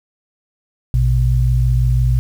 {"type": "tone pair together", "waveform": "sine", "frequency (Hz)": [58.13, 124], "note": ["A#1", "B2"], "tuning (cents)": [-4, 7], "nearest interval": "octave + minor second", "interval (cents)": 1311, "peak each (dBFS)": -14, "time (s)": [0.94, 2.19], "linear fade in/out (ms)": 0, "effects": ["7-bit"]}